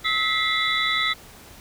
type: tone cluster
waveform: sine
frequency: 1291 / 1966 / 2097 / 3470 / 3910 Hz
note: E6 / B6 / C7 / A7 / B7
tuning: -37 / -8 / +3 / -25 / -18 cents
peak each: -26 dBFS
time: 0.04-1.14 s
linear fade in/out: 20 ms
effects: tanh soft clip ceiling -11 dBFS + pink hiss -46 dBFS RMS until 1.6 s